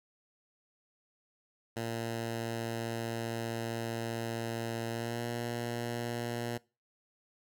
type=tone with pitch glide; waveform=10% pulse; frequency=115.3 to 118.54 Hz; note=A#2 to A#2; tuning=-19 to +29 cents; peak=-26 dBFS; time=1.76-6.58 s; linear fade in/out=10 ms; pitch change=+48 cents; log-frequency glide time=4.9-5.24 s; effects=noise-tail reverb RT60 0.3 s tail -22 dB re dry